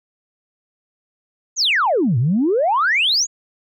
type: exponential two-way sweep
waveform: sine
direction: down then up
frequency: 7050 to 110 to 7050 Hz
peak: -13 dBFS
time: 1.56-3.27 s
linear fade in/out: 50 ms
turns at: 2.18 s
effects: tanh soft clip ceiling -9 dBFS